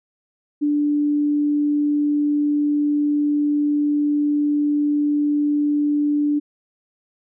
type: tone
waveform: sine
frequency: 293.6 Hz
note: D4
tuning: in tune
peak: -16 dBFS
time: 0.61-6.4 s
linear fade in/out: 20 ms
effects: none